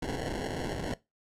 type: noise with sample-and-hold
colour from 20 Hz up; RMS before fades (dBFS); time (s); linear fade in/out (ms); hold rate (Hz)
white; -34; 0.02-0.94; 5; 1225
effects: noise-tail reverb RT60 0.2 s tail -19 dB re dry + low-pass 9000 Hz 12 dB/octave